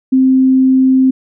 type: tone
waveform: sine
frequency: 261.6 Hz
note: C4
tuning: in tune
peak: -6 dBFS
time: 0.12-1.11 s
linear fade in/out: 10 ms
effects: none